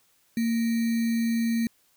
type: tone with sample-and-hold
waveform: sine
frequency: 229.7 Hz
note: A#3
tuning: 25 cents flat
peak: -22 dBFS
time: 0.37-1.67 s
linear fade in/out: 2 ms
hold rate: 2100 Hz
effects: white hiss -65 dBFS RMS until 1.96 s